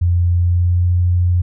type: tone with pitch glide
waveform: sine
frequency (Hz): 87.31 to 88.68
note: F2 to F2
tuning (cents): 0 to +27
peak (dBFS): -11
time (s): 0.01-1.42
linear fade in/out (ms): 10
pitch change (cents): +27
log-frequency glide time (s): 0.34-0.88
effects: none